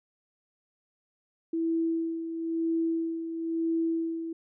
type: tone with tremolo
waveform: sine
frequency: 328.9 Hz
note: E4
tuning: 4 cents flat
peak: -24 dBFS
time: 1.53-4.33 s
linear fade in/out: 5 ms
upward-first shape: sine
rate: 1 Hz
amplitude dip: 60%
effects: none